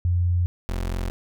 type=tone pair in turn; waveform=sine / 30% pulse; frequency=88 / 44 Hz; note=F2 / F1; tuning=+14 / +14 cents; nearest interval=octave; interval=1200 cents; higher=first; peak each=-18 / -22 dBFS; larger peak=first; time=0.05-0.46 / 0.69-1.1 s; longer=neither; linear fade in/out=0 ms; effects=none